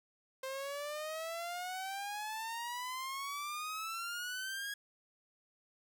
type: exponential sweep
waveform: sawtooth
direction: up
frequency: 523.3 to 1661.2 Hz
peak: -35 dBFS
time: 0.43-4.74 s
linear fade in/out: 5 ms
effects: none